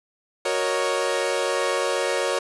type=chord; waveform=sawtooth; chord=D# minor seventh; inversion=first; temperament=equal; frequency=370 / 466.2 / 554.4 / 622.3 Hz; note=F#4 / A#4 / C#5 / D#5; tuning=0 / 0 / 0 / 0 cents; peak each=-25 / -23 / -21 / -27 dBFS; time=0.45-2.39 s; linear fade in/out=5 ms; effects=resampled to 24000 Hz + 9-bit